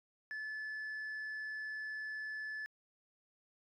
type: tone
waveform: sine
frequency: 1732 Hz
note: A6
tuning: 28 cents flat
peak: -37 dBFS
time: 0.31-2.66 s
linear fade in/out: 0 ms
effects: tanh soft clip ceiling -39 dBFS